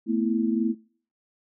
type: chord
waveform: sine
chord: A suspended second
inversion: none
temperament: equal with one note detuned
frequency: 223.7 / 246.9 / 329.6 Hz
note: A3 / B3 / E4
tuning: +29 / 0 / 0 cents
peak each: -24 / -27 / -27 dBFS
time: 0.06-0.75 s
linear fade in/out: 50 ms
effects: noise-tail reverb RT60 0.5 s tail -25 dB re dry